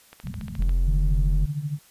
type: click train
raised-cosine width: 0.3 ms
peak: -26 dBFS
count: 9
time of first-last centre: 0.13-0.693 s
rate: 14.2 Hz
type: low-pass noise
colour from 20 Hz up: white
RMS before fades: -34 dBFS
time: 0.23-0.7 s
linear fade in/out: 20 ms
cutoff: 220 Hz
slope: 96 dB/octave
type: tone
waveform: triangle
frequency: 43.65 Hz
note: F1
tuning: in tune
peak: -16 dBFS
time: 0.59-1.46 s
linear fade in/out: 10 ms
type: tone with tremolo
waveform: sine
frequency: 146.83 Hz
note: D3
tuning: in tune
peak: -22 dBFS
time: 0.87-1.79 s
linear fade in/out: 20 ms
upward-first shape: triangle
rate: 13 Hz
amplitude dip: 85%
effects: white hiss -55 dBFS RMS until 1.9 s + resampled to 32000 Hz